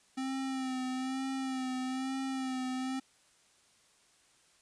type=tone with vibrato; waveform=square; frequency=261.6 Hz; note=C4; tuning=in tune; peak=-34 dBFS; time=0.17-3 s; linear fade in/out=10 ms; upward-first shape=sine; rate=1.1 Hz; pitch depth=35 cents each way; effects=white hiss -66 dBFS RMS until 4.61 s + resampled to 22050 Hz

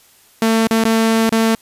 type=tone with dropouts; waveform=sawtooth; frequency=224.5 Hz; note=A3; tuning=35 cents sharp; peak=-8 dBFS; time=0.42-1.55 s; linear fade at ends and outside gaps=2 ms; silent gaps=0.672-0.709 / 0.839-0.851 / 1.294-1.322 s; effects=white hiss -50 dBFS RMS until 1.61 s + resampled to 32000 Hz

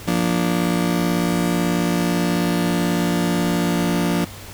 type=chord; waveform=35% pulse; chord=Bb major; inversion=second; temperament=just; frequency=174.81 / 233.1 / 291.4 Hz; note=F3 / Bb3 / D4; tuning=+2 / 0 / -13 cents; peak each=-18 / -23 / -22 dBFS; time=0.07-4.25 s; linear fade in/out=10 ms; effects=added 97 Hz sine -38 dBFS peak until 4.53 s + pink hiss -38 dBFS RMS until 4.53 s

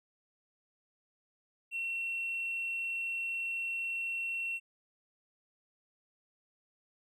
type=tone; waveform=triangle; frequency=2718 Hz; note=F7; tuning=48 cents flat; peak=-30 dBFS; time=1.71-4.6 s; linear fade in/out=50 ms; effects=tanh soft clip ceiling -30 dBFS

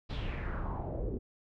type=noise with low-pass filter sweep; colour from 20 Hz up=brown; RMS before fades=-36 dBFS; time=0.09-1.19 s; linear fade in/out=20 ms; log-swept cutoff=4100 to 350 Hz; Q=3.6; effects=none

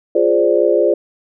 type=chord; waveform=sine; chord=D half-diminished seventh; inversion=first; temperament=equal; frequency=349.2 / 415.3 / 523.3 / 587.3 Hz; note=F4 / Ab4 / C5 / D5; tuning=0 / 0 / 0 / 0 cents; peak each=-16 dBFS; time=0.15-0.94 s; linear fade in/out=5 ms; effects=none

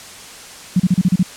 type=tone bursts; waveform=sine; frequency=182.1 Hz; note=F#3; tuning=27 cents flat; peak=-9 dBFS; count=7; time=0.76-1.23 s; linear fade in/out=5 ms; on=38 ms; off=34 ms; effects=white hiss -36 dBFS RMS until 1.36 s + low-pass 9000 Hz 12 dB/octave

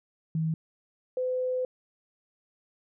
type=tone pair in turn; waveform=sine; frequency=160 / 508 Hz; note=D#3 / B4; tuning=+49 / +49 cents; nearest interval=octave + minor sixth; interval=2000 cents; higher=second; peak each=-25 / -26 dBFS; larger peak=first; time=0.35-0.54 / 1.17-1.65 s; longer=second; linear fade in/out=2 ms; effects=none

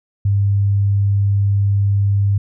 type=tone; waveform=sine; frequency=100 Hz; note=G2; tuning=35 cents sharp; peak=-12 dBFS; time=0.25-2.38 s; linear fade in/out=5 ms; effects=none

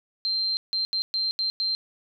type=tone bursts at uneven times; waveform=sine; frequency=4147 Hz; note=C8; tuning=16 cents flat; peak=-23 dBFS; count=6; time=0.25-0.57 / 0.73-0.85 / 0.93-1.02 / 1.14-1.31 / 1.39-1.5 / 1.6-1.75 s; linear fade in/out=0 ms; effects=none

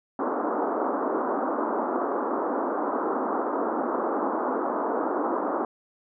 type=band-pass noise; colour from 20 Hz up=pink; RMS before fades=-27 dBFS; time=0.19-5.65 s; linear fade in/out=2 ms; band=250 to 1300 Hz; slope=48 dB/octave; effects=none

